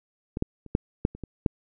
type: clicks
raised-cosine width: 3 ms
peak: -17 / -11 / -30 / -8 / -8 / -28 / -22 / -8 dBFS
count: 8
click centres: 0.371 / 0.424 / 0.663 / 0.751 / 1.051 / 1.15 / 1.237 / 1.462 s
effects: none